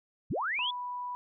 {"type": "linear sweep", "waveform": "sine", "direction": "up", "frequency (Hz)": [46.53, 3505], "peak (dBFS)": -29, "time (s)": [0.3, 0.71], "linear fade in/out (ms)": 10}
{"type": "tone", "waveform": "sine", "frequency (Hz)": 985, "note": "B5", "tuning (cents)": -5, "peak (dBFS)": -34, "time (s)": [0.59, 1.15], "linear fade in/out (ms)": 0}
{"effects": []}